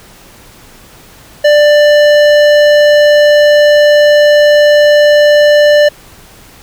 sine tone with hard clipping, 591 Hz, D5, 11 cents sharp, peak -5 dBFS, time 1.44-5.89 s, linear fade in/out 10 ms, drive 14 dB, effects pink hiss -38 dBFS RMS until 6.62 s

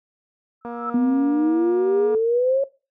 sine tone with exponential growth, 1315 Hz, E6, 5 cents flat, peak -21 dBFS, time 0.61-0.9 s, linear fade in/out 5 ms, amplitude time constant 62 ms
click train, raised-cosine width 1 ms, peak -20 dBFS, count 356, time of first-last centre 0.65-2.148 s, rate 237 Hz
sine exponential sweep, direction up, 241.5 to 554.4 Hz, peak -16 dBFS, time 0.94-2.64 s, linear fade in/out 5 ms
effects noise-tail reverb RT60 0.3 s tail -20 dB re dry + high-pass 80 Hz 12 dB/octave

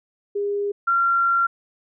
sine tone pair in turn, 406.2 / 1374.6 Hz, G#4 / F6, -38 / -28 cents, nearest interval octave + major sixth, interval 2110 cents, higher second, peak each -21 / -16 dBFS, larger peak second, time 0.35-0.72 / 0.87-1.47 s, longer second, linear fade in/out 10 ms, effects none

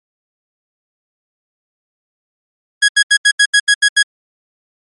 sawtooth tone bursts, 1661.2 Hz, G#6, in tune, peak -3 dBFS, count 9, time 2.82-4.029 s, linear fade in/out 10 ms, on 65 ms, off 78 ms, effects MP3 48 kbps

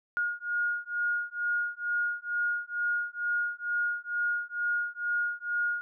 sine beating tone pair, 1430 / 1432.2 Hz, F6 / F6, +41 / +43 cents, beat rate 2.2 Hz, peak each -31 dBFS, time 0.17-5.81 s, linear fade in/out 0 ms, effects none

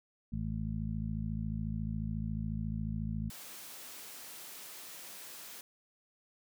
harmonic tone, 54.1 Hz, A1, 29 cents flat, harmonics 1 / 2 / 3 / 4, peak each -39 / -39 / -39 / -39 dBFS, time 0.32-3.3 s, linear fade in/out 10 ms
white high-pass noise, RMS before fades -48 dBFS, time 3.3-5.61 s, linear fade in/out 2 ms, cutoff 160 Hz, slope 12 dB/octave
effects none

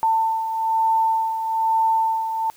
sine beating tone pair, 894 / 895.1 Hz, A5 / A5, +27 / +29 cents, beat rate 1.1 Hz, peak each -18 / -26 dBFS, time 0.03-2.5 s, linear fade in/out 0 ms, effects white hiss -52 dBFS RMS until 2.56 s

